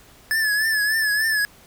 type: tone with vibrato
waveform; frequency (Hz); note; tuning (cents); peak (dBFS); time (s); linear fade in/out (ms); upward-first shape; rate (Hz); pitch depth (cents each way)
square; 1729; A6; -31; -19; 0.31-1.45; 0; triangle; 3.4; 75
effects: pink hiss -50 dBFS RMS until 1.66 s